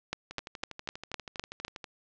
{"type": "two click trains", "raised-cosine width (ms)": 0.2, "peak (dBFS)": [-14, -23], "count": [7, 20], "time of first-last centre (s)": [[0.13, 1.649], [0.31, 1.842]], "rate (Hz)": [3.95, 12.4], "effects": ["low-pass 6000 Hz 12 dB/octave"]}